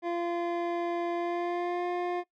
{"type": "tone with pitch glide", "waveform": "25% pulse", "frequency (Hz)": [344.4, 354.1], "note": ["F4", "F4"], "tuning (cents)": [-24, 24], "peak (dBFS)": -25, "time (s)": [0.02, 2.24], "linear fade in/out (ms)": 50, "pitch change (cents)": 48, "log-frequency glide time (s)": [1.15, 1.87], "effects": ["noise-tail reverb RT60 0.1 s tail -20 dB re dry", "low-pass 2000 Hz 12 dB/octave"]}